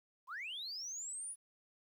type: linear sweep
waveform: sine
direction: up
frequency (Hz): 932.3 to 9956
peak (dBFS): -40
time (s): 0.27-1.36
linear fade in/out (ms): 50
effects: tanh soft clip ceiling -38 dBFS + 12-bit